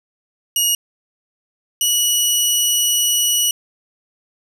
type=tone pair in turn; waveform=15% pulse; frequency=2880 / 2930 Hz; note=F#7 / F#7; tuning=-47 / -18 cents; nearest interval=unison; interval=29 cents; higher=second; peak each=-7 dBFS; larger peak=neither; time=0.56-0.75 / 1.81-3.51 s; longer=second; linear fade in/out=2 ms; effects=none